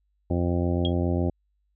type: harmonic tone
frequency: 87.31 Hz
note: F2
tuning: in tune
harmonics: 1 / 2 / 3 / 4 / 5 / 6 / 7 / 8 / 9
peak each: -25 / -29 / -29 / -30 / -40 / -35 / -35 / -45 / -40 dBFS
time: 0.3-1.3 s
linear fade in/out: 5 ms
type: tone with exponential decay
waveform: sine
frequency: 3271 Hz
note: G#7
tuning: 27 cents flat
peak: -23 dBFS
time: 0.85-0.93 s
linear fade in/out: 1 ms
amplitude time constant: 16 ms
effects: added 50 Hz sine -68 dBFS peak until 1.75 s